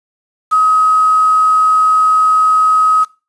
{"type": "tone with quantisation", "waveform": "sine", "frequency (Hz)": 1268, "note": "D#6", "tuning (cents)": 32, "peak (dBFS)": -7, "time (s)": [0.51, 3.05], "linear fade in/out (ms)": 20, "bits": 5, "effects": ["noise-tail reverb RT60 0.3 s tail -20 dB re dry", "resampled to 24000 Hz"]}